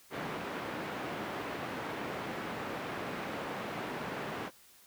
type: band-pass noise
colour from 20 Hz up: pink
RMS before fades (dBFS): -39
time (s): 0.1-4.51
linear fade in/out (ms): 50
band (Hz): 200 to 2100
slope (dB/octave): 12
effects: white hiss -60 dBFS RMS until 4.86 s